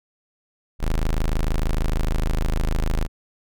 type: tone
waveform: 35% pulse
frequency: 26.54 Hz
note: G#0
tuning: 38 cents sharp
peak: -17 dBFS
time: 0.79-3.08 s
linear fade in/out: 50 ms
effects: none